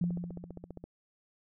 sine tone with exponential decay, 174.2 Hz, F3, 4 cents flat, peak -26 dBFS, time 0.01-0.84 s, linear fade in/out 5 ms, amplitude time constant 180 ms
click train, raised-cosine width 2 ms, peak -29 dBFS, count 13, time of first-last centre 0.04-0.84 s, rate 15 Hz
effects none

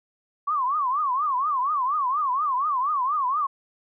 sine tone with vibrato, 1108.7 Hz, C#6, in tune, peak -21 dBFS, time 0.47-3.47 s, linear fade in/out 10 ms, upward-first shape triangle, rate 4.2 Hz, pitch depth 230 cents each way, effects none

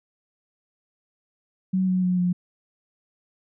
sine tone with pitch steps, 187.3 / 184.3 / 181.34 / 178.43 Hz, F#3 / F#3 / F#3 / F3, +21 / -7 / -35 / +37 cents, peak -19 dBFS, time 1.73-2.33 s, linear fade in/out 10 ms, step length 150 ms, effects none

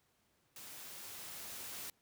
white noise with level ramp, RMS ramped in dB -51 to -45 dBFS, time 0.56-1.9 s, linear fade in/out 2 ms, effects pink hiss -75 dBFS RMS until 2.01 s + high-pass 60 Hz 12 dB/octave

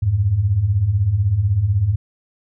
sine beating tone pair, 87.31 / 103.31 Hz, F2 / G#2, 0 / -9 cents, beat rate 16 Hz, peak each -21 / -15 dBFS, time 0.02-1.96 s, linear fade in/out 10 ms, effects none

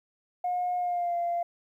sine tone with pitch glide, 718 to 691.5 Hz, F5 to F5, +48 to -17 cents, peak -25 dBFS, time 0.44-1.43 s, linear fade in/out 5 ms, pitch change -65 cents, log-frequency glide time 0.77-1.16 s, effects tanh soft clip ceiling -22 dBFS + 11-bit

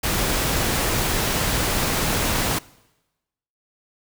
pink noise, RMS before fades -22 dBFS, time 0.03-2.59 s, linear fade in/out 10 ms, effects noise-tail reverb RT60 1.0 s tail -22 dB re dry

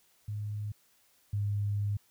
sine tone pair in turn, 104.6 / 102.33 Hz, G#2 / G#2, +13 / -25 cents, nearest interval unison, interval 38 cents, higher first, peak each -33 / -28 dBFS, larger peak second, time 0.28-0.72 / 1.33-1.97 s, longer second, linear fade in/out 5 ms, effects white hiss -67 dBFS RMS until 2.1 s

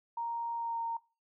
sine tone with pitch glide, 932.3 to 922.1 Hz, A#5 to A#5, 0 to -19 cents, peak -33 dBFS, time 0.17-0.97 s, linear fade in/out 5 ms, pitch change -19 cents, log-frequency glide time 0.55-0.8 s, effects noise-tail reverb RT60 0.3 s tail -20 dB re dry

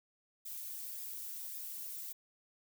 violet noise with flanger, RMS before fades -44 dBFS, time 0.45-2.13 s, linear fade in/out 10 ms, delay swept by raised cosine 0.68 to 3.68 ms, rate 1.8 Hz, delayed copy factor -0.5, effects none

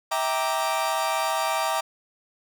40% pulse chord, E half-diminished seventh, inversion none, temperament equal with one note detuned, 649.1 / 784 / 932.3 / 1174.7 Hz, E5 / G5 / Bb5 / D6, -27 / 0 / 0 / 0 cents, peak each -28 dBFS, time 0.11-1.81 s, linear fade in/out 10 ms, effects none

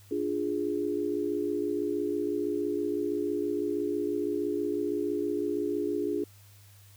sine chord, D diminished, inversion none, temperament equal, 293.7 / 349.2 / 415.3 Hz, D4 / F4 / Ab4, 0 / 0 / 0 cents, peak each -32 / -32 / -31 dBFS, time 0.11-6.24 s, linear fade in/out 5 ms, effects added 100 Hz sine -53 dBFS peak until 6.96 s + white hiss -59 dBFS RMS until 6.96 s

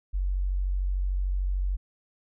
sine tone, 46.72 Hz, F#1, 18 cents sharp, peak -24 dBFS, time 0.13-1.77 s, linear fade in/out 20 ms, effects none

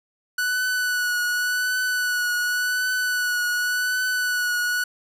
45% pulse tone with vibrato, 1480 Hz, F#6, in tune, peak -21 dBFS, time 0.38-4.84 s, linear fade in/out 5 ms, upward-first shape triangle, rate 0.89 Hz, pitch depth 29 cents each way, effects none

